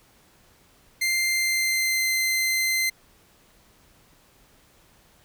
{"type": "tone with pitch glide", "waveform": "sawtooth", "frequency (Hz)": [2093, 2073], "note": ["C7", "C7"], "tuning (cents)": [0, -17], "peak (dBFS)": -18, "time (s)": [1.01, 2.9], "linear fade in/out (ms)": 10, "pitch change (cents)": -17, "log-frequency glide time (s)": [1.23, 2.11], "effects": ["pink hiss -58 dBFS RMS until 5.24 s"]}